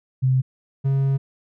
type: tone pair in turn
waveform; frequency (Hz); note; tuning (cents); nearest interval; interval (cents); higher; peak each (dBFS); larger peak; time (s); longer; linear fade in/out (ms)
sine / triangle; 130 / 136.38; C3 / C#3; -11 / -28; minor second; 83; second; -15; neither; 0.22-0.42 / 0.84-1.18; second; 20
effects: none